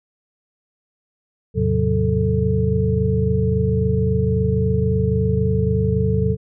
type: tone cluster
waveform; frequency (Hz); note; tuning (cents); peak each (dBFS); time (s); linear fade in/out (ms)
sine; 81.4 / 108.5 / 132.2 / 182.8 / 439.9; E2 / A2 / C3 / F#3 / A4; -21 / -24 / +18 / -21 / 0; -22; 1.54-6.37; 50
effects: none